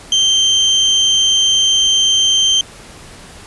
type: tone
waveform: 35% pulse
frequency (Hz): 3136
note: G7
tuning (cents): 0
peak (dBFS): -8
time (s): 0.12-2.61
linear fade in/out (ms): 2
effects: pink hiss -37 dBFS RMS until 3.46 s + resampled to 24000 Hz